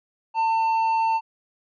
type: tone with tanh clipping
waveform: sine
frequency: 898 Hz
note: A5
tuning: 35 cents sharp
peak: -20 dBFS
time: 0.34-1.21 s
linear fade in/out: 50 ms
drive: 6 dB
effects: none